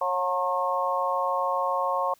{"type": "harmonic tone with a mistuned harmonic", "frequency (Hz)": 180, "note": "F#3", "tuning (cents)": -47, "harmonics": [3, 4, 5, 6], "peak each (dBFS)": [-29, -31, -29, -27], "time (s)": [0.01, 2.14], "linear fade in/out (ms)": 5, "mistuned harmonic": 3, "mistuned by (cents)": 23, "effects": ["white hiss -61 dBFS RMS until 2.19 s"]}